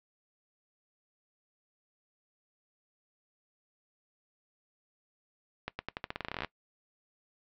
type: accelerating click train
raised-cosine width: 0.3 ms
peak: -18 dBFS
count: 18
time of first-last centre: 5.68-6.447 s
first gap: 110 ms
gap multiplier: 0.87
effects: noise-tail reverb RT60 0.1 s tail -20 dB re dry + low-pass 4000 Hz 12 dB/octave